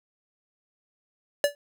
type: tone with exponential decay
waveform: square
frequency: 577 Hz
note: D5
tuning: 31 cents flat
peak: -16 dBFS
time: 1.44-1.55 s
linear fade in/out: 1 ms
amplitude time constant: 23 ms
effects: none